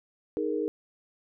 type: chord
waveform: sine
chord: D# suspended fourth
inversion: none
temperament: just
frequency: 311.1 / 414.8 / 466.7 Hz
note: D#4 / G#4 / A#4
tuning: 0 / -2 / +2 cents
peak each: -31 dBFS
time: 0.37-0.68 s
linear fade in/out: 0 ms
effects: none